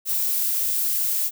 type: noise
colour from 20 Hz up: violet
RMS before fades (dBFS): -23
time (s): 0.05-1.31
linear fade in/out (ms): 50
effects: none